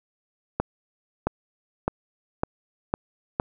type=accelerating click train; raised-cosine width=1 ms; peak=-8 dBFS; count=6; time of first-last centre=0.6-3.399 s; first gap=670 ms; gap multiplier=0.91; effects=none